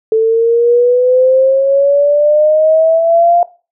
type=exponential sweep; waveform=sine; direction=up; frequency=440 to 700 Hz; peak=-6 dBFS; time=0.12-3.43 s; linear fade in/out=2 ms; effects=noise-tail reverb RT60 0.3 s tail -17 dB re dry